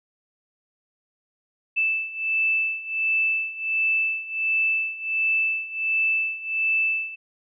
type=beating tone pair; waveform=sine; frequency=2637 / 2638.4 Hz; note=E7 / E7; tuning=0 / +1 cents; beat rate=1.4 Hz; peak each=-26 / -23 dBFS; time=1.76-7.16 s; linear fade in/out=20 ms; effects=none